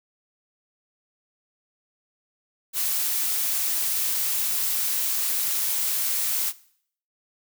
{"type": "noise", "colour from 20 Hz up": "blue", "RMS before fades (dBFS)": -25, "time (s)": [2.73, 6.53], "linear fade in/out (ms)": 50, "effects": ["noise-tail reverb RT60 0.6 s tail -19 dB re dry"]}